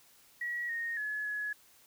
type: tone with pitch steps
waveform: sine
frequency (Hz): 1919 / 1856 / 1703 / 1691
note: A#6 / A#6 / G#6 / G#6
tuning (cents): +50 / -8 / +43 / +31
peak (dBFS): -33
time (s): 0.41-1.53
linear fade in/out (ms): 5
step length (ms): 280
effects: white hiss -62 dBFS RMS until 1.86 s